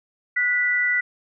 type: tone pair together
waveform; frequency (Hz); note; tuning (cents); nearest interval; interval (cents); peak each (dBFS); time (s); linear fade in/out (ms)
sine; 1461.3 / 1974; F#6 / B6; -22 / -1; perfect fourth; 521; -25 / -19; 0.36-1.01; 10
effects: none